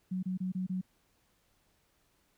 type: tone bursts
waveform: sine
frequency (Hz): 185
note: F#3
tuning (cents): 0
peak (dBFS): -31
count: 5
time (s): 0.11-0.814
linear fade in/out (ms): 10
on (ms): 120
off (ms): 26
effects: pink hiss -72 dBFS RMS until 2.37 s